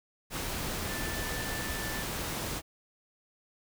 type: tone in noise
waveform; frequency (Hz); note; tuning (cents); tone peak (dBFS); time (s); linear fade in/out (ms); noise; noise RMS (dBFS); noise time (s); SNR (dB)
sine; 1763; A6; +3; -40; 0.86-2.05; 50; pink; -35; 0.3-2.62; -8
effects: none